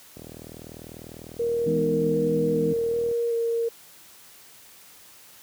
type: click train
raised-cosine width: 2 ms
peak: -27 dBFS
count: 119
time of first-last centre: 0.17-3.113 s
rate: 40.1 Hz
type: tone with vibrato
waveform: sine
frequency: 466.2 Hz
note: A#4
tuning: in tune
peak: -22 dBFS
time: 1.39-3.69 s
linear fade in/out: 10 ms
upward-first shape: square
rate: 1.3 Hz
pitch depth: 12 cents each way
type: chord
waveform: sine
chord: E major seventh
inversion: none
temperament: equal with one note detuned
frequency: 163.49 / 207.7 / 246.9 / 311.1 Hz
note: E3 / G#3 / B3 / D#4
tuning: -14 / 0 / 0 / 0 cents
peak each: -28 / -31 / -30 / -30 dBFS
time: 1.66-2.73 s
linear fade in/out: 5 ms
effects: white hiss -50 dBFS RMS until 5.42 s + high-pass 60 Hz 12 dB/octave